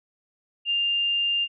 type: tone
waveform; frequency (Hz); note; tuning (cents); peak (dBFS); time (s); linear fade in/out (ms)
sine; 2800; F7; +4; -21; 0.65-1.48; 50
effects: none